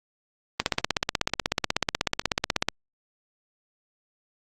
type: click train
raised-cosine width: 0.2 ms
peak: -4 dBFS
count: 35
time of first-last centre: 0.6-2.686 s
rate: 16.3 Hz
effects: Opus 24 kbps